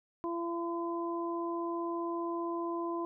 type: harmonic tone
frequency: 339.4 Hz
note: F4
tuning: 49 cents flat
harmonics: 1 / 2 / 3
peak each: -34 / -42 / -38 dBFS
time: 0.24-3.05 s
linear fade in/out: 0 ms
effects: none